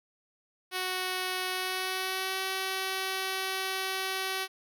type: tone with pitch glide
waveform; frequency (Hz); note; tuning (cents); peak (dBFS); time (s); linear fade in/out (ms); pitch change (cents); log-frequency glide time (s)
5% pulse; 370 to 380.4; F#4 to F#4; 0 to +48; -19; 0.71-4.48; 50; +48; 1.51-2.39
effects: none